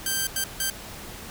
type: tone bursts at uneven times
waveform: 5% pulse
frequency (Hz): 1568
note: G6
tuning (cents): 0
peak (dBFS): -13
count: 3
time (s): 0.06-0.27 / 0.36-0.44 / 0.6-0.7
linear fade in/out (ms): 2
effects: pink hiss -40 dBFS RMS until 1.3 s